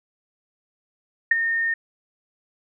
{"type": "tone with ADSR envelope", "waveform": "sine", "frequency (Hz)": 1830, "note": "A#6", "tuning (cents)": -32, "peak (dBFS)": -10, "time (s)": [1.31, 1.74], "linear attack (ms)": 6, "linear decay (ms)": 16, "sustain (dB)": -10, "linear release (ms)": 5, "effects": []}